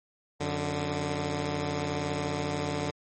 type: tone pair together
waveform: 10% pulse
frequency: 90.9 / 146.83 Hz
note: F#2 / D3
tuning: -30 / 0 cents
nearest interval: minor sixth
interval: 830 cents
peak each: -26 / -22 dBFS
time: 0.4-2.91 s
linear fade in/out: 10 ms
effects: MP3 32 kbps